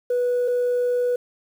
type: tone pair in turn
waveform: sine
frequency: 490.8 / 490.8 Hz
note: B4 / B4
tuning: -11 / -11 cents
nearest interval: unison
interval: 0 cents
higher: neither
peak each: -17 dBFS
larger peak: neither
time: 0.1-0.48 / 0.48-1.16 s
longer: second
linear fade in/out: 5 ms
effects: tanh soft clip ceiling -16 dBFS + 8-bit